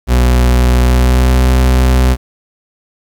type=tone with pitch glide; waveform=40% pulse; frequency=61.7 to 63.4 Hz; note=B1 to B1; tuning=-1 to +46 cents; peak=-6 dBFS; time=0.07-2.17 s; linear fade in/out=50 ms; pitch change=+47 cents; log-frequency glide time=0.75-1.41 s; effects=7-bit